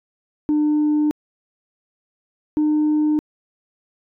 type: tone pair in turn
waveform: sine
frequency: 300.3 / 303.3 Hz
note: D4 / D#4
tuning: +39 / -44 cents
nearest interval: unison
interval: 17 cents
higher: second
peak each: -13 dBFS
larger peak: neither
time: 0.49-1.11 / 2.57-3.19 s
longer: neither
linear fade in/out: 0 ms
effects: tanh soft clip ceiling -13 dBFS